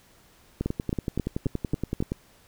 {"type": "two click trains", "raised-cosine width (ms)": 3, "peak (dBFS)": [-13, -14], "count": [6, 17], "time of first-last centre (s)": [[0.66, 2.004], [0.61, 2.119]], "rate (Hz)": [3.72, 10.6], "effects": ["pink hiss -58 dBFS RMS until 2.47 s"]}